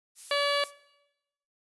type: noise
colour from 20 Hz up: violet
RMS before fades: -40 dBFS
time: 0.15-0.72 s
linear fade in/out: 50 ms
type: harmonic tone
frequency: 572 Hz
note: D5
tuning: 46 cents flat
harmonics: 1 / 2 / 3 / 4 / 5 / 6 / 7 / 8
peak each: -28 / -31 / -33 / -34 / -35 / -36 / -36 / -37 dBFS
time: 0.31-0.64 s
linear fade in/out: 2 ms
effects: noise-tail reverb RT60 0.9 s tail -20 dB re dry + resampled to 24000 Hz